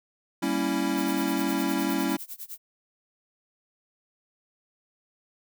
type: chord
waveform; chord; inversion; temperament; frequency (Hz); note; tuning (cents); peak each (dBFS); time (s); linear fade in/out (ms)
square; G diminished seventh; none; equal; 196 / 233.1 / 277.2 / 329.6; G3 / Bb3 / Db4 / Fb4; 0 / 0 / 0 / 0; -32 / -34 / -29 / -30; 0.42-2.17; 10
type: noise with tremolo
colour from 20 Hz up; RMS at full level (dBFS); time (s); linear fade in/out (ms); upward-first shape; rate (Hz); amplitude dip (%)
violet; -37; 0.97-2.58; 5; sine; 9.8; 95
effects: none